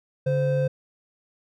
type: tone pair together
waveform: triangle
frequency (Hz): 142.3 / 517.8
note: C#3 / C5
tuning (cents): +46 / -18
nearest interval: octave + minor seventh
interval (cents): 2236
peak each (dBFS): -21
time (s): 0.26-0.68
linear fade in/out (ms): 10
effects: none